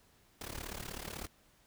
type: noise with amplitude modulation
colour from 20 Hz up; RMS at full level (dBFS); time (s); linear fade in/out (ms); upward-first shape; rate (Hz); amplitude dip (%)
pink; -40; 0.41-1.27; 2; sine; 36.1; 85
effects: pink hiss -67 dBFS RMS until 1.66 s